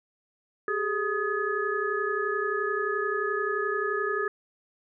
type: tone cluster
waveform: sine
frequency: 394.4 / 425.9 / 1251 / 1706 Hz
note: G4 / G#4 / D#6 / G#6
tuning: +11 / +44 / +9 / +46 cents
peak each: -31 dBFS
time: 0.68-4.28 s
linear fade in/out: 2 ms
effects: none